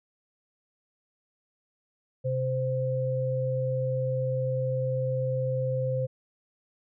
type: tone pair together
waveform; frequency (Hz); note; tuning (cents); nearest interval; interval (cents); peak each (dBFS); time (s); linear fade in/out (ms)
sine; 129.7 / 518.8; C3 / C5; -15 / -15; 2 octaves; 2400; -28; 2.24-6.07; 20
effects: none